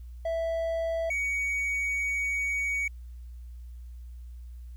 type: tone pair in turn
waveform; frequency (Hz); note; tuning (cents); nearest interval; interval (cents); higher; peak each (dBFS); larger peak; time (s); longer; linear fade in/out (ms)
triangle; 659.3 / 2247; E5 / C#7; 0 / +23; octave + major sixth; 2123; second; -25 / -25; neither; 0.25-1.1 / 1.1-2.88; second; 5
effects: added 60 Hz sine -40 dBFS peak until 4.76 s + white hiss -70 dBFS RMS until 4.76 s